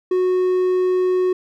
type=tone; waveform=triangle; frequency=367.2 Hz; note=F#4; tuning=13 cents flat; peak=-13 dBFS; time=0.11-1.33 s; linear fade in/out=5 ms; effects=none